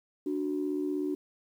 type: tone pair together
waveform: sine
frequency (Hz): 293.7 / 370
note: D4 / F#4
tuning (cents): 0 / 0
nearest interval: major third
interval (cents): 400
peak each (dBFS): -30 / -32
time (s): 0.26-1.15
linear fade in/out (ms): 5
effects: tanh soft clip ceiling -21 dBFS + 10-bit